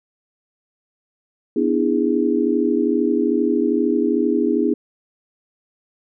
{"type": "chord", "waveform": "sine", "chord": "E dominant seventh", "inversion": "second", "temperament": "just", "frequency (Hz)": [247.2, 296.7, 329.6, 412], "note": ["B3", "D4", "E4", "G#4"], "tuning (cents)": [2, 18, 0, -14], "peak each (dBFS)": -21, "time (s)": [1.56, 4.74], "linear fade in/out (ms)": 5, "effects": []}